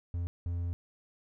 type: tone bursts at uneven times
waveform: triangle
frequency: 86.6 Hz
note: F2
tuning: 14 cents flat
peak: -29 dBFS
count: 2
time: 0.14-0.27 / 0.46-0.73 s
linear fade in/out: 0 ms
effects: none